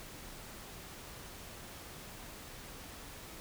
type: silence
effects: pink hiss -49 dBFS RMS until 3.4 s